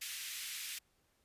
pink high-pass noise, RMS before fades -43 dBFS, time 0.01-0.79 s, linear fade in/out 10 ms, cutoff 2000 Hz, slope 24 dB/octave, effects pink hiss -75 dBFS RMS until 1.24 s + resampled to 32000 Hz

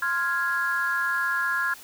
sine chord, F minor, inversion second, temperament equal, 1046.5 / 1396.9 / 1661.2 Hz, C6 / F6 / Ab6, 0 / 0 / 0 cents, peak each -30 / -26 / -25 dBFS, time 0.02-1.74 s, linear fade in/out 5 ms, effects tanh soft clip ceiling -15 dBFS + white hiss -46 dBFS RMS until 1.83 s

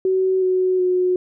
sine tone with pitch steps, 376.5 / 370.5 / 364.5 Hz, F#4 / F#4 / F#4, +30 / +2 / -26 cents, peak -15 dBFS, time 0.05-1.16 s, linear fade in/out 2 ms, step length 370 ms, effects none

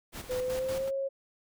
pink noise with tremolo, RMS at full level -40 dBFS, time 0.12-0.91 s, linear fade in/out 50 ms, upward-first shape square, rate 5.3 Hz, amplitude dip 60%
click train, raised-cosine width 2 ms, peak -36 dBFS, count 9, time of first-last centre 0.16-0.805 s, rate 12.4 Hz
sine tone with pitch glide, 505 to 544.4 Hz, B4 to C#5, +39 to -31 cents, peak -29 dBFS, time 0.29-1.09 s, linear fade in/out 20 ms, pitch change +130 cents, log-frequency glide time 0.43-0.93 s
effects none

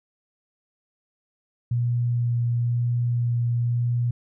sine tone with vibrato, 119.8 Hz, A#2, 48 cents sharp, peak -20 dBFS, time 1.71-4.11 s, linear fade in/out 5 ms, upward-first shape sine, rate 1 Hz, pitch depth 10 cents each way, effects none

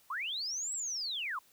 sine linear two-way sweep, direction up then down, 965 to 7902 to 965 Hz, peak -34 dBFS, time 0.1-1.39 s, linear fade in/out 5 ms, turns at 0.73 s, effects white hiss -65 dBFS RMS until 1.52 s

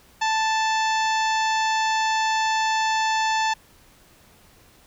harmonic tone, 880 Hz, A5, in tune, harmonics 1 / 2 / 3 / 4 / 5 / 6 / 7 / 8, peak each -21 / -27 / -31 / -33 / -35 / -37 / -38 / -39 dBFS, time 0.21-3.54 s, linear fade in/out 10 ms, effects pink hiss -54 dBFS RMS until 4.86 s

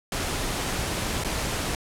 pink noise with dropouts, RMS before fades -28 dBFS, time 0.12-1.75 s, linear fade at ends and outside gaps 2 ms, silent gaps 1.238-1.246 s, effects low-pass 11000 Hz 12 dB/octave

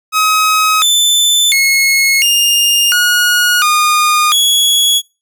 sawtooth tone with pitch steps, 1270 / 3526 / 2174 / 2818 / 1447 / 1221 / 3358 Hz, D#6 / A7 / C#7 / F7 / F#6 / D#6 / G#7, +35 / +3 / -34 / +15 / -39 / -33 / +18 cents, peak -5 dBFS, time 0.12-5.02 s, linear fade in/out 50 ms, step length 700 ms, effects noise-tail reverb RT60 0.3 s tail -26 dB re dry

